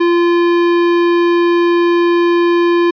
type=tone with tanh clipping; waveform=sine; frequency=344.9 Hz; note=F4; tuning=22 cents flat; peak=-11 dBFS; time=0-2.91 s; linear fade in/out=10 ms; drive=18 dB; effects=resampled to 11025 Hz